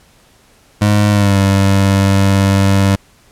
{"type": "tone with pitch glide", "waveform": "25% pulse", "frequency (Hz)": [103.83, 98], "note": ["G#2", "G2"], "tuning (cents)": [0, 0], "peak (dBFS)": -5, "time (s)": [0.81, 2.96], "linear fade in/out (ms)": 10, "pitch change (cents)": -100, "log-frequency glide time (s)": [1.1, 1.37], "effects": ["pink hiss -49 dBFS RMS until 3.31 s", "low-pass 12000 Hz 12 dB/octave"]}